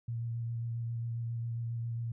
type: tone with vibrato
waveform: sine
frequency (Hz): 116.54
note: A#2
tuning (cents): 0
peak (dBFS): -33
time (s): 0.08-2.12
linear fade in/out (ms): 5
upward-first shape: square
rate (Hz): 7.4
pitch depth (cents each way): 13
effects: none